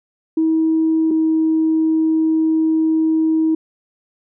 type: tone pair in turn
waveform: sine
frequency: 320.5 / 318.7 Hz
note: E4 / D#4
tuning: -49 / +42 cents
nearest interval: unison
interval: 9 cents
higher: first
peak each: -12 / -12 dBFS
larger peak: neither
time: 0.37-1.11 / 1.11-3.55 s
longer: second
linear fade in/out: 5 ms
effects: tanh soft clip ceiling -8 dBFS